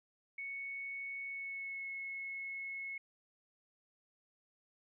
sine tone with pitch glide, 2217 to 2185 Hz, C#7 to C#7, 0 to -26 cents, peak -40 dBFS, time 0.38-2.98 s, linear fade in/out 5 ms, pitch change -26 cents, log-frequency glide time 1.25-1.88 s, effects none

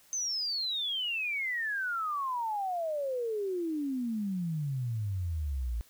sine exponential sweep, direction down, 6310 to 55 Hz, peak -30 dBFS, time 0.13-5.81 s, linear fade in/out 0 ms, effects white hiss -61 dBFS RMS until 5.89 s

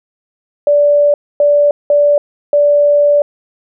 sine tone bursts at uneven times, 582 Hz, D5, 16 cents flat, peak -6 dBFS, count 4, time 0.67-1.14 / 1.4-1.71 / 1.9-2.18 / 2.53-3.22 s, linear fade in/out 2 ms, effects none

